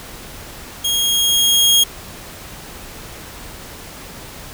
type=tone with level ramp; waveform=sawtooth; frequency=3265 Hz; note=G#7; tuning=30 cents flat; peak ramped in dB=-13 to -6 dBFS; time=0.84-1.84 s; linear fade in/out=10 ms; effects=pink hiss -35 dBFS RMS until 4.53 s